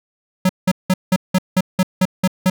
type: tone bursts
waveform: square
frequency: 185.4 Hz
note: F#3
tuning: 4 cents sharp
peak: -12 dBFS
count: 10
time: 0.45-2.5 s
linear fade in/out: 5 ms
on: 43 ms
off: 180 ms
effects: none